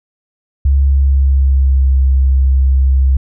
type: tone with pitch glide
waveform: sine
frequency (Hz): 68.9 to 66.4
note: C#2 to C2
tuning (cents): -10 to +26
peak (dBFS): -7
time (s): 0.65-3.17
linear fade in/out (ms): 5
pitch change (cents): -64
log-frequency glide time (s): 0.8-1.92
effects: none